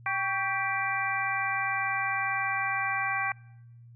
harmonic tone with a mistuned harmonic, 392.4 Hz, G4, 2 cents sharp, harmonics 2 / 3 / 4 / 5 / 6, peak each -33 / -33 / -33 / -33 / -33 dBFS, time 0.06-3.32 s, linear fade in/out 2 ms, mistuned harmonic 3, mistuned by -70 cents, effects noise-tail reverb RT60 0.9 s tail -25 dB re dry + added 118 Hz sine -48 dBFS peak until 3.95 s

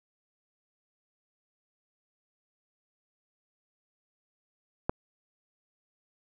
click, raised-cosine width 1 ms, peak -12 dBFS, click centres 4.895 s, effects none

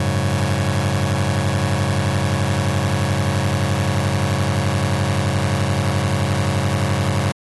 sawtooth chord, F# suspended second, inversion none, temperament just, 92.5 / 104.06 / 138.75 Hz, F#2 / G#2 / C#3, 0 / +4 / +2 cents, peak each -17 dBFS, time 0-7.32 s, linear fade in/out 5 ms, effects AAC 32 kbps

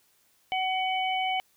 harmonic tone, 751 Hz, F#5, 26 cents sharp, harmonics 1 / 3 / 4, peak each -27 / -32 / -33 dBFS, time 0.52-1.4 s, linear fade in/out 0 ms, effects white hiss -66 dBFS RMS until 1.56 s

